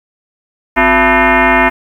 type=tone with frequency modulation; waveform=sine; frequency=570 Hz; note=C#5; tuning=48 cents sharp; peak=-6 dBFS; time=0.76-1.7 s; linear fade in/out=20 ms; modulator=311 Hz; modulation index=5.6; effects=7-bit